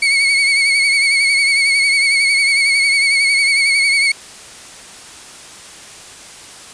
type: tone with vibrato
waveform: 35% pulse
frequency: 2217 Hz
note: C#7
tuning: in tune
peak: -9 dBFS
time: 0.02-4.12 s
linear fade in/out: 5 ms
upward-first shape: triangle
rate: 11 Hz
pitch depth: 55 cents each way
effects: white hiss -36 dBFS RMS until 6.73 s + resampled to 22050 Hz